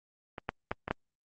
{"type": "clicks", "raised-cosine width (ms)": 0.5, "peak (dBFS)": [-23, -15, -15, -19, -12], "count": 5, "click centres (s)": [0.382, 0.491, 0.715, 0.88, 0.91], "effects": ["Opus 24 kbps"]}